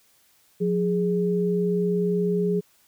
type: tone pair together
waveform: sine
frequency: 178.6 / 415.1 Hz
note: F3 / G#4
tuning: +39 / -1 cents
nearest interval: octave + minor third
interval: 1460 cents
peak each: -23 dBFS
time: 0.6-2.61 s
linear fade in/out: 20 ms
effects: white hiss -61 dBFS RMS until 2.87 s